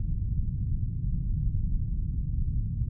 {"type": "low-pass noise", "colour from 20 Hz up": "pink", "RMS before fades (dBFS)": -28, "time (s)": [0, 2.89], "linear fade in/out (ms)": 5, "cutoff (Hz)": 150, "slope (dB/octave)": 24, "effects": []}